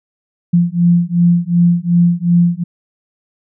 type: beating tone pair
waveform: sine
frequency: 171.8 / 174.5 Hz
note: F3 / F3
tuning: -28 / -1 cents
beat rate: 2.7 Hz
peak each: -12 dBFS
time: 0.53-2.64 s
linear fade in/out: 10 ms
effects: none